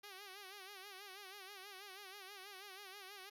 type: tone with vibrato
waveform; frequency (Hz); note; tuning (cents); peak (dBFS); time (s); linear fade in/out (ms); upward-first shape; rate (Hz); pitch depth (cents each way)
5% pulse; 392; G4; 0; -40; 0.03-3.3; 10; sine; 6.2; 100
effects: none